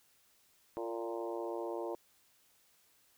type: harmonic tone with a mistuned harmonic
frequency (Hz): 115.8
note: A#2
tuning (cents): -11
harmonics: 3 / 4 / 5 / 6 / 7 / 8 / 9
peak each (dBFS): -40 / -42 / -43 / -48 / -50 / -47 / -53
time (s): 0.77-1.95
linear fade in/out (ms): 0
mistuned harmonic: 4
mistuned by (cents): -19
effects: white hiss -69 dBFS RMS until 3.17 s